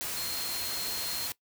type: tone in noise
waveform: sine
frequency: 4218 Hz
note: C8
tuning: 13 cents sharp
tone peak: -35 dBFS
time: 0.17-1.27 s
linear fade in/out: 0 ms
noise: white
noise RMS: -35 dBFS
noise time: 0.01-1.32 s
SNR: -3 dB
effects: noise-tail reverb RT60 0.1 s tail -20 dB re dry